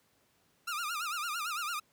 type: tone with vibrato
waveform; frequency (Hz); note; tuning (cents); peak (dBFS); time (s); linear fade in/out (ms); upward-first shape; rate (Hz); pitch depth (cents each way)
sawtooth; 1300; E6; -24; -30; 0.67-1.8; 10; sine; 8.9; 160
effects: pink hiss -70 dBFS RMS until 1.92 s + high-pass 100 Hz 12 dB/octave